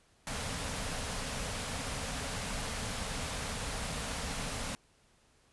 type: band-stop noise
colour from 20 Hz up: pink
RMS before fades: -37 dBFS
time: 0.27-4.75 s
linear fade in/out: 0 ms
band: 290 to 410 Hz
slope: 96 dB/octave
effects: pink hiss -67 dBFS RMS until 5.52 s + resampled to 24000 Hz